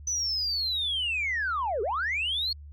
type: linear two-way sweep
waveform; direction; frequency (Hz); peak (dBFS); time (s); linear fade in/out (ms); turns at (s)
sine; down then up; 6070 to 378.3 to 4403; -25; 0.07-2.53; 5; 1.82
effects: tanh soft clip ceiling -22 dBFS + added 73 Hz sine -42 dBFS peak until 2.72 s